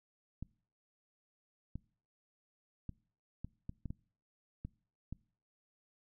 clicks, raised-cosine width 5 ms, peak -29 dBFS, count 9, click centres 0.426 / 1.756 / 2.893 / 3.446 / 3.694 / 3.857 / 3.905 / 4.65 / 5.126 s, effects noise-tail reverb RT60 0.5 s tail -24 dB re dry

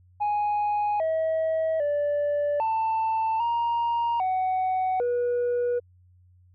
sine tone with pitch steps, 831 / 642 / 583 / 889 / 938 / 747 / 485.2 Hz, G#5 / E5 / D5 / A5 / A#5 / F#5 / B4, +1 / -46 / -13 / +18 / +11 / +16 / -31 cents, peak -20 dBFS, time 0.2-5.8 s, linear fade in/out 20 ms, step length 800 ms, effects tanh soft clip ceiling -21 dBFS + added 90 Hz sine -54 dBFS peak until 6.54 s

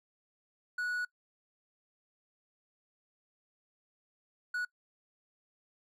triangle tone bursts at uneven times, 1467 Hz, F#6, 15 cents flat, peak -30 dBFS, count 2, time 0.78-1.05 / 4.54-4.65 s, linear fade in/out 5 ms, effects noise-tail reverb RT60 0.1 s tail -23 dB re dry

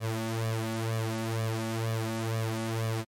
sawtooth tone with flanger, 112.4 Hz, A2, 37 cents sharp, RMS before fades -31 dBFS, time 0-3.05 s, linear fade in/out 50 ms, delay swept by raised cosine 1.7 to 3.5 ms, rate 2.1 Hz, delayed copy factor +0.9, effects MP3 64 kbps

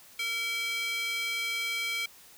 square tone with high-pass filter, 458.9 Hz, A#4, 27 cents flat, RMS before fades -32 dBFS, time 0.19-2.06 s, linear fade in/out 5 ms, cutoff 2500 Hz, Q 3.7, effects white hiss -54 dBFS RMS until 2.37 s

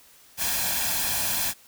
white noise with comb filter, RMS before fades -26 dBFS, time 0.37-1.54 s, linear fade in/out 50 ms, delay 1.2 ms, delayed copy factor +0.6, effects white hiss -54 dBFS RMS until 1.67 s

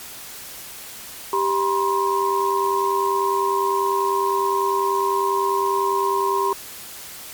sine tone cluster, 392.5 / 964 / 1054 Hz, G4 / B5 / C6, +2 / -42 / +12 cents, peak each -22 dBFS, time 1.33-6.53 s, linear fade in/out 2 ms, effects white hiss -37 dBFS RMS until 7.33 s + MP3 96 kbps

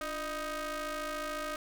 sawtooth ring-modulated tone, 318 Hz, D#4, 38 cents sharp, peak -28 dBFS, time 0.01-1.56 s, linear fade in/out 2 ms, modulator 927 Hz, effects none

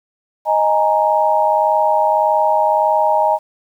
sine chord, D# suspended fourth, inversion none, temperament equal, 622.3 / 830.6 / 932.3 Hz, D#5 / G#5 / A#5, 0 / 0 / 0 cents, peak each -16 dBFS, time 0.45-3.39 s, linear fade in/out 50 ms, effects 8-bit

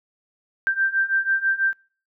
sine beating tone pair, 1568 / 1574.1 Hz, G6 / G6, 0 / +7 cents, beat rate 6.1 Hz, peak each -23 / -21 dBFS, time 0.67-1.73 s, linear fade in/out 0 ms, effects noise-tail reverb RT60 0.4 s tail -24 dB re dry

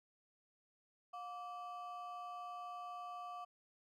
triangle ring-modulated tone, 938 Hz, A#5, 11 cents sharp, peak -40 dBFS, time 1.13-3.45 s, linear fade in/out 10 ms, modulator 224 Hz, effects none

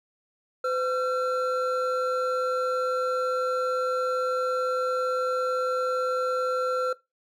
triangle tone pair together, 509 / 1358.9 Hz, C5 / F6, -48 / -48 cents, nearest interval octave + perfect fourth, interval 1700 cents, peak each -24 / -25 dBFS, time 0.64-6.93 s, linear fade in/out 5 ms, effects noise-tail reverb RT60 0.2 s tail -18 dB re dry + MP3 96 kbps

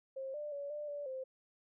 sine tone with pitch steps, 534 / 594 / 568 / 594 / 579 / 523 Hz, C5 / D5 / C#5 / D5 / D5 / C5, +35 / +20 / +42 / +20 / -25 / -1 cents, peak -39 dBFS, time 0.16-1.24 s, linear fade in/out 10 ms, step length 180 ms, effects none

